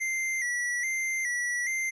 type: tone with vibrato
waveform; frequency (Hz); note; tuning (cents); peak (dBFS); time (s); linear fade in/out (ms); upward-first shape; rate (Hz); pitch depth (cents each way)
square; 2015; B6; +34; -28; 0-1.91; 20; square; 1.2; 62
effects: resampled to 22050 Hz